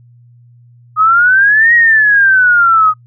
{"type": "exponential two-way sweep", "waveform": "sine", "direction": "up then down", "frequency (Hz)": [1244.5, 1903, 1244.5], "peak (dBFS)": -5, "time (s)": [0.96, 2.94], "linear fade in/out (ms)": 50, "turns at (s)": 1.74, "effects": ["noise-tail reverb RT60 0.1 s tail -25 dB re dry", "added 120 Hz sine -40 dBFS peak until 3.06 s"]}